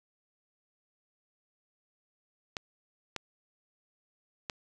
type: clicks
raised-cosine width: 0.2 ms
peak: -17 dBFS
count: 3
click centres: 2.568 / 3.163 / 4.498 s
effects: none